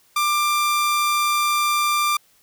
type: tone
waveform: sawtooth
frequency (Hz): 1187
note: D6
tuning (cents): +18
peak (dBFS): -14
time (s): 0.16-2.17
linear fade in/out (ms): 5
effects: white hiss -58 dBFS RMS until 2.42 s